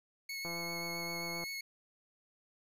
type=tone with vibrato; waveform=25% pulse; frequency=2194 Hz; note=C#7; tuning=18 cents flat; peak=-35 dBFS; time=0.29-1.61 s; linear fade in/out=5 ms; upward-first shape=sine; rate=7.6 Hz; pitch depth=14 cents each way
type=click train; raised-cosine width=1 ms; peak=-31 dBFS; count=169; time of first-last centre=0.45-1.438 s; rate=170 Hz
effects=none